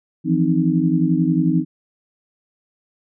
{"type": "tone cluster", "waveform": "sine", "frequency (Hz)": [162.7, 174, 260.8, 310.9], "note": ["E3", "F3", "C4", "D#4"], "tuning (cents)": [-22, -6, -5, -1], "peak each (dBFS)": -20, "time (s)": [0.24, 1.65], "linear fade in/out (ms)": 50, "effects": []}